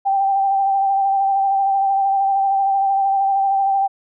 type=tone with vibrato; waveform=sine; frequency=784 Hz; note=G5; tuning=in tune; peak=-14 dBFS; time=0.05-3.88 s; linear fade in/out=20 ms; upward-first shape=sine; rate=13 Hz; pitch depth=24 cents each way; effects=none